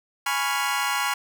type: chord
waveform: 25% pulse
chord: C# dominant seventh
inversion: second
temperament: equal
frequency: 830.6 / 987.8 / 1108.7 / 1396.9 Hz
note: G#5 / B5 / C#6 / E#6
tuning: 0 / 0 / 0 / 0 cents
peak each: -25 dBFS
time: 0.26-1.14 s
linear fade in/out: 5 ms
effects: none